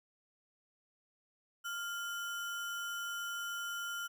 sine tone with sample-and-hold, 1396.9 Hz, F6, in tune, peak -37 dBFS, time 1.64-4.08 s, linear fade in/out 20 ms, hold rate 4410 Hz, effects none

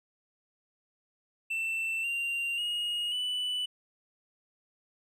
triangle tone with pitch steps, 2675 / 2773 / 2874 / 2978 Hz, E7 / F7 / F7 / F#7, +25 / -13 / +49 / +11 cents, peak -28 dBFS, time 1.5-3.66 s, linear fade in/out 10 ms, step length 540 ms, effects none

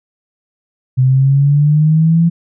sine exponential sweep, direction up, 127.6 to 170.1 Hz, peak -7 dBFS, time 0.97-2.3 s, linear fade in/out 20 ms, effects none

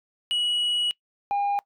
sine tone pair in turn, 2921 / 808.2 Hz, F#7 / G#5, -23 / -47 cents, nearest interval octave + minor seventh, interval 2224 cents, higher first, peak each -19 dBFS, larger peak neither, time 0.31-0.91 / 1.31-1.59 s, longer first, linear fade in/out 0 ms, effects noise-tail reverb RT60 0.1 s tail -24 dB re dry + tanh soft clip ceiling -21 dBFS

